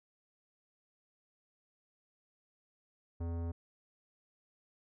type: tone with tanh clipping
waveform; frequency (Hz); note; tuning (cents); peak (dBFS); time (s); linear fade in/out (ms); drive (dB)
sine; 84.3; E2; +39; -37; 3.2-3.52; 10; 18
effects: none